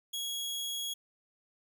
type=tone; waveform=sawtooth; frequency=3322 Hz; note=G#7; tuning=in tune; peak=-31 dBFS; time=0.13-0.94 s; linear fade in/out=10 ms; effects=12-bit